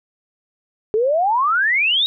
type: exponential sweep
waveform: sine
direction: up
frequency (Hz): 415.3 to 3856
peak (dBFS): -14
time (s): 0.94-2.06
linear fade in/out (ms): 0
effects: none